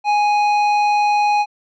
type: tone with tanh clipping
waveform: sine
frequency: 830.6 Hz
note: G#5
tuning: in tune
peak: -15 dBFS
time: 0.04-1.46 s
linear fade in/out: 50 ms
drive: 16 dB
effects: low-pass 4000 Hz 12 dB/octave